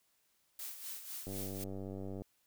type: noise with tremolo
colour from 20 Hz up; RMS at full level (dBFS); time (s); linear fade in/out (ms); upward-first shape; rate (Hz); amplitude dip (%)
blue; -43; 0.59-1.64; 2; sine; 4; 60
type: click train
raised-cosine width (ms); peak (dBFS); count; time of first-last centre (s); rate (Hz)
2; -31; 93; 1.27-2.219; 96.9
effects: white hiss -75 dBFS RMS until 2.46 s